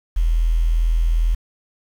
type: tone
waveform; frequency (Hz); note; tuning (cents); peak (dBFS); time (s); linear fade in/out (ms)
sine; 41.2; E1; 0; -14; 0.16-1.35; 10
effects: 7-bit